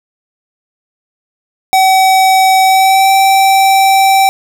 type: tone with pitch glide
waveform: square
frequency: 760 to 775.5 Hz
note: F#5 to G5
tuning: +46 to -19 cents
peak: -6 dBFS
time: 1.73-4.29 s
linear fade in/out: 0 ms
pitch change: +35 cents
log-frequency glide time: 2.64-3.11 s
effects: none